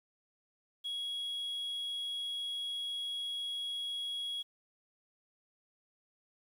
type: tone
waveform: sine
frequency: 3322 Hz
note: G#7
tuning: in tune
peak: -33 dBFS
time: 0.84-4.43 s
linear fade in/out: 20 ms
effects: tanh soft clip ceiling -34 dBFS + 10-bit